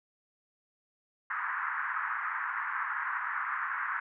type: band-pass noise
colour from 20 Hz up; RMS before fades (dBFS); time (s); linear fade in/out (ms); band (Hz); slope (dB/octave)
white; -34; 1.3-4; 5; 1000 to 1800; 48
effects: none